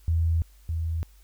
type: tone pair in turn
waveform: sine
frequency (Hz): 82.41 / 81.7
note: E2 / E2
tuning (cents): 0 / -15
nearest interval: unison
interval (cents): 15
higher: first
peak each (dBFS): -20 / -25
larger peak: first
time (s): 0.08-0.42 / 0.69-1.03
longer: neither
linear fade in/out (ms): 0
effects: added 50 Hz sine -51 dBFS peak until 1.23 s + white hiss -62 dBFS RMS until 1.23 s